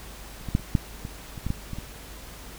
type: clicks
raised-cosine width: 5 ms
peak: -29 / -20 / -8 / -28 / -7 / -21 / -24 / -16 / -13 / -20 / -22 dBFS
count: 11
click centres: 0.412 / 0.487 / 0.551 / 0.597 / 0.752 / 1.051 / 1.378 / 1.466 / 1.504 / 1.733 / 1.786 s
effects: added 50 Hz sine -44 dBFS peak until 2.58 s + pink hiss -44 dBFS RMS until 2.58 s